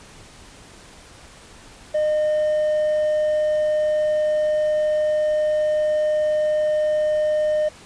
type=tone with hard clipping; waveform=sine; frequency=610 Hz; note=D#5; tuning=34 cents flat; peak=-18 dBFS; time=1.94-7.69 s; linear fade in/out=10 ms; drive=2 dB; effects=pink hiss -45 dBFS RMS until 7.85 s + resampled to 22050 Hz